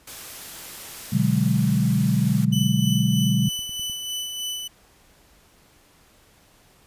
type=noise; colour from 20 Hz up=white; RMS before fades=-38 dBFS; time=0.07-2.45 s; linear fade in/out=5 ms
type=chord; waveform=sine; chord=G# half-diminished seventh; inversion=first; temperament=equal; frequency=123.47 / 146.83 / 185 / 207.7 Hz; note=B2 / D3 / F#3 / G#3; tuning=0 / 0 / 0 / 0 cents; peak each=-23 dBFS; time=1.12-3.49 s; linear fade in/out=10 ms
type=tone with tremolo; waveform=sawtooth; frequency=2990 Hz; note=F#7; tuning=17 cents sharp; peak=-23 dBFS; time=2.52-4.68 s; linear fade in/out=10 ms; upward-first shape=sine; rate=3.2 Hz; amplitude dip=40%
type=click train; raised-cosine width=5 ms; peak=-31 dBFS; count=5; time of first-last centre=3.49-3.898 s; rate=9.81 Hz
effects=pink hiss -56 dBFS RMS until 6.86 s + resampled to 32000 Hz